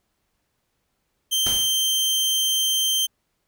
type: tone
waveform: sawtooth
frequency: 3136 Hz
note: G7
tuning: in tune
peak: -16 dBFS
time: 1.31-3.07 s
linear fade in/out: 20 ms
type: noise with exponential decay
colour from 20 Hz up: pink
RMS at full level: -28 dBFS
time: 1.46-1.86 s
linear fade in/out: 5 ms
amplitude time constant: 86 ms
effects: pink hiss -73 dBFS RMS until 3.47 s